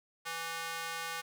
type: tone with high-pass filter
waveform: square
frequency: 165.5 Hz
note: E3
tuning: 7 cents sharp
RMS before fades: -39 dBFS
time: 0.25-1.22 s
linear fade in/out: 20 ms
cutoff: 1200 Hz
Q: 1.1
effects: none